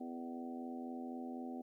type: harmonic tone with a mistuned harmonic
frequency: 84 Hz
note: E2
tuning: 33 cents sharp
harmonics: 3 / 4 / 5 / 6 / 7 / 8 / 9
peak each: -43 / -51 / -54 / -57 / -56 / -62 / -51 dBFS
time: 0-1.62 s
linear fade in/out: 10 ms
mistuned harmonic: 7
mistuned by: +26 cents
effects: 13-bit